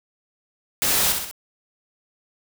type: noise with echo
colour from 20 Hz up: white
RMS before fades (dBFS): -21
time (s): 0.82-1.12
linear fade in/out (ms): 0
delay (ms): 64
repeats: 3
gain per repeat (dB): -5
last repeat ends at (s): 1.312
effects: none